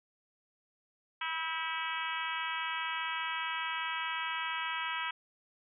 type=harmonic tone with a mistuned harmonic; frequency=324.9 Hz; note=E4; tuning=25 cents flat; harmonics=3 / 4 / 5 / 6 / 7 / 8 / 9 / 10; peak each=-39 / -40 / -41 / -42 / -42 / -43 / -44 / -44 dBFS; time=1.21-5.11 s; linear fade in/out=5 ms; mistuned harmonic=5; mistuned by=-31 cents; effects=none